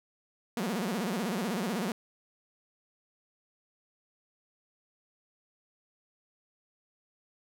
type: tone with vibrato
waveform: sawtooth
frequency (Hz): 207.7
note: G#3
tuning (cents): 0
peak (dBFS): -26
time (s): 0.57-1.92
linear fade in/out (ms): 2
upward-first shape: sine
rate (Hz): 16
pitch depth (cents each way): 290
effects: none

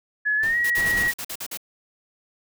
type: tone with pitch glide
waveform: sine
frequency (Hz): 1700 to 1908.2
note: G#6 to A#6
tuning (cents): +40 to +40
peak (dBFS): -19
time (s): 0.25-1.12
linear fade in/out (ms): 20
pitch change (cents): +200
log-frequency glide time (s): 0.37-0.57
type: noise with exponential decay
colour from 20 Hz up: pink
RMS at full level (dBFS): -35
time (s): 0.43-0.99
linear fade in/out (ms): 2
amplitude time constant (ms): 120
type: noise bursts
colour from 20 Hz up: white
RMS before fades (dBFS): -32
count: 9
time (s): 0.64-1.574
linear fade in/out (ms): 5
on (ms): 62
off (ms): 47
type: noise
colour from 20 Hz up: pink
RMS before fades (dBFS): -32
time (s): 0.76-1.09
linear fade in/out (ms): 20
effects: none

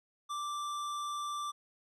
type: tone with hard clipping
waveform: sine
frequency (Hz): 1174.7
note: D6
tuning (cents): 0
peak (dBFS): -37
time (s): 0.29-1.52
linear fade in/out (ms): 20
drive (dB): 17
effects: low-pass 11000 Hz 12 dB/octave

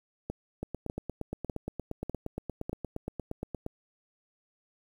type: two click trains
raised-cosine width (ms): 2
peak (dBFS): -20 / -21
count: 5 / 27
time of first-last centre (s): 0.3-2.695 / 0.63-3.664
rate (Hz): 1.67 / 8.57
effects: 9-bit

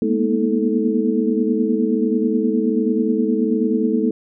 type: tone cluster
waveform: sine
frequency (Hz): 211.6 / 233 / 242.4 / 318.3 / 436.8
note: G#3 / A#3 / B3 / D#4 / A4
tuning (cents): +33 / -1 / -32 / +39 / -13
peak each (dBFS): -22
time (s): 0.02-4.11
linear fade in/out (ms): 2
effects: none

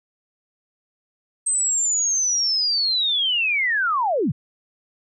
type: linear sweep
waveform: sine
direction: down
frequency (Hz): 8310 to 101.2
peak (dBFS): -18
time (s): 1.46-4.32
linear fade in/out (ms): 10
effects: none

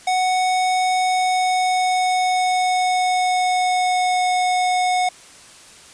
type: tone with pitch glide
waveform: square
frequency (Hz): 740 to 730.7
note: F#5 to F#5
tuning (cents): 0 to -22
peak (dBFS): -17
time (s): 0.07-5.09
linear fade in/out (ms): 5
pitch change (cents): -22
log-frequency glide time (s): 0.98-4.28
effects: white hiss -44 dBFS RMS until 5.93 s + resampled to 22050 Hz

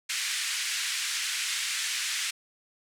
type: band-pass noise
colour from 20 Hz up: pink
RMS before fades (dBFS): -31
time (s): 0.09-2.31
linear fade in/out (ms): 10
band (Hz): 1800 to 9500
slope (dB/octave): 24
effects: none

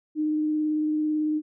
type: tone with vibrato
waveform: sine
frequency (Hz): 306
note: D#4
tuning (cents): -29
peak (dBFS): -22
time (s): 0.15-1.42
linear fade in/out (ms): 50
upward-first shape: triangle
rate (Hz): 18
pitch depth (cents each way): 15
effects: none

